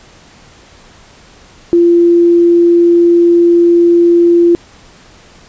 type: tone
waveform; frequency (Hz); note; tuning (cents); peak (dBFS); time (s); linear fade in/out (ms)
sine; 343.6; F4; -28; -4; 1.73-4.55; 0
effects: pink hiss -41 dBFS RMS until 5.48 s + resampled to 16000 Hz